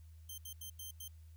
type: tone bursts at uneven times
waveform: 5% pulse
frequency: 3136 Hz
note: G7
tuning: in tune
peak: -37 dBFS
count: 5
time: 0.29-0.38 / 0.45-0.53 / 0.61-0.7 / 0.79-0.91 / 1-1.08 s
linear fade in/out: 5 ms
effects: added 80 Hz sine -53 dBFS peak until 1.36 s + white hiss -74 dBFS RMS until 1.36 s